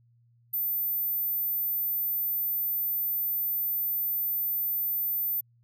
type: tone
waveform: sine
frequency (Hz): 14080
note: A9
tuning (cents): 0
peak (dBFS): -26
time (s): 0.53-5.41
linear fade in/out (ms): 10
effects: added 118 Hz sine -60 dBFS peak until 5.63 s